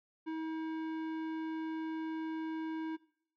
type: tone with tanh clipping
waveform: sine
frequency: 319.5 Hz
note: D#4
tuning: 46 cents sharp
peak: -38 dBFS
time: 0.26-2.97 s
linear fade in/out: 20 ms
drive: 15 dB
effects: noise-tail reverb RT60 0.6 s tail -20 dB re dry